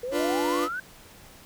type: exponential sweep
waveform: sine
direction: up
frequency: 475.6 to 1568 Hz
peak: -29 dBFS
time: 0.03-0.8 s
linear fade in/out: 5 ms
type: chord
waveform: 40% pulse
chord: B diminished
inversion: first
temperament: equal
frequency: 293.7 / 349.2 / 493.9 Hz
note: D4 / F4 / B4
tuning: 0 / 0 / 0 cents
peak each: -28 dBFS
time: 0.11-0.69 s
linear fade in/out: 50 ms
effects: pink hiss -50 dBFS RMS until 1.45 s